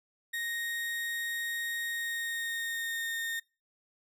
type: tone with pitch glide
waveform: 35% pulse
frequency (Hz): 1864.7 to 1836.9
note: A#6 to A#6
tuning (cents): 0 to -26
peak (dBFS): -31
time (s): 0.33-3.4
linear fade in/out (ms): 10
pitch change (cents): -26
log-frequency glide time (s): 1.85-3.14
effects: noise-tail reverb RT60 0.3 s tail -24 dB re dry